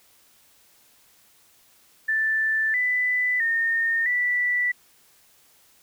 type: tone with pitch steps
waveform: sine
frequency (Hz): 1764 / 1993 / 1831 / 1966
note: A6 / B6 / A#6 / B6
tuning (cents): +4 / +15 / -32 / -8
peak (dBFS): -20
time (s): 2.08-4.72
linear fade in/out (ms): 10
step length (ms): 660
effects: white hiss -58 dBFS RMS until 5.82 s